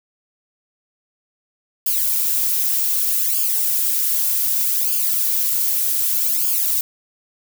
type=noise with flanger; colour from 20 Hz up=violet; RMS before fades=-19 dBFS; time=1.86-6.81 s; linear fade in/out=2 ms; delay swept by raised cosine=0.51 to 4.01 ms; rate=0.65 Hz; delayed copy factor=-0.9; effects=none